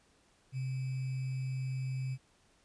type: tone with sample-and-hold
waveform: sine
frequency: 130.81 Hz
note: C3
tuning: in tune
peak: -33 dBFS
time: 0.52-2.18 s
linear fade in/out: 50 ms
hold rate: 2450 Hz
effects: pink hiss -68 dBFS RMS until 2.64 s + resampled to 22050 Hz